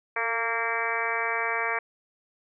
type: harmonic tone with a mistuned harmonic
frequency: 230 Hz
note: A#3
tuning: 23 cents flat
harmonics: 2 / 3 / 4 / 5 / 6 / 7 / 8 / 9 / 10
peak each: -35 / -35 / -34 / -33 / -37 / -33 / -33 / -35 / -32 dBFS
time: 0.16-1.79 s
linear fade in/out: 5 ms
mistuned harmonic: 2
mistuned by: -20 cents
effects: none